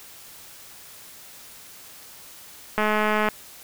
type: click train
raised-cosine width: 0.5 ms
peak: -8 dBFS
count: 109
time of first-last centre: 2.78-3.287 s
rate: 213 Hz
effects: white hiss -45 dBFS RMS until 3.63 s